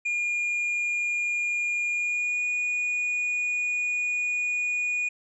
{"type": "tone with pitch glide", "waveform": "triangle", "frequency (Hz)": [2424, 2455], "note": ["D#7", "D#7"], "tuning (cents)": [-46, -24], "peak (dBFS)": -23, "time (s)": [0.05, 5.09], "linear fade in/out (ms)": 10, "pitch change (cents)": 22, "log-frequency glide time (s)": [1.9, 2.44], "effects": ["resampled to 22050 Hz"]}